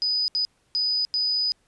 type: tone bursts at uneven times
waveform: sine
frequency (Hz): 4978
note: D#8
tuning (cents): 0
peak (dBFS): -21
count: 4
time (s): 0.02-0.28 / 0.35-0.45 / 0.75-1.05 / 1.14-1.52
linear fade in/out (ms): 0
effects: pink hiss -66 dBFS RMS until 1.67 s + resampled to 24000 Hz

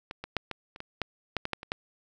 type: clicks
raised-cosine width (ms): 0.3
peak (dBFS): -21 / -21 / -11 / -18 / -28 / -22 / -13 / -12 / -15 / -13 / -25 / -13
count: 12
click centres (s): 0.111 / 0.24 / 0.367 / 0.513 / 0.761 / 0.804 / 1.017 / 1.367 / 1.454 / 1.533 / 1.631 / 1.719
effects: none

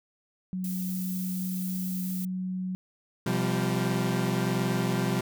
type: tone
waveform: sine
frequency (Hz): 185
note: F#3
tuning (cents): 0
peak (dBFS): -29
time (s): 0.53-2.75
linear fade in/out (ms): 0
type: noise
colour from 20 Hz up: violet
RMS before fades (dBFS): -39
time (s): 0.64-2.25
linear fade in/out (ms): 2
type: chord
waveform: 30% pulse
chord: C suspended fourth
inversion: none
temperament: equal with one note detuned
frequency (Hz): 127.46 / 174.61 / 196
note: C3 / F3 / G3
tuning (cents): -45 / 0 / 0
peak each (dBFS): -27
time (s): 3.26-5.21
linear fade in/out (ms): 5
effects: none

